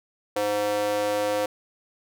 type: tone with high-pass filter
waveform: square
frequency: 103.83 Hz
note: G#2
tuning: in tune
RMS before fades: -25 dBFS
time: 0.36-1.46 s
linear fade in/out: 5 ms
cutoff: 500 Hz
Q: 3
effects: none